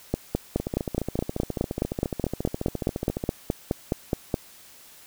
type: two click trains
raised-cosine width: 2 ms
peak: -9 / -14 dBFS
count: 21 / 39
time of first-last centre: 0.14-4.342 / 0.6-3.239 s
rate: 4.76 / 14.4 Hz
effects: white hiss -50 dBFS RMS until 5.06 s